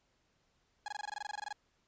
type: tone bursts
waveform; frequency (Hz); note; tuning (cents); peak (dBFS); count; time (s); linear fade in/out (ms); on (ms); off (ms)
30% pulse; 830.6; G#5; 0; -35; 16; 0.86-1.527; 2; 22; 21
effects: pink hiss -75 dBFS RMS until 1.87 s + resampled to 16000 Hz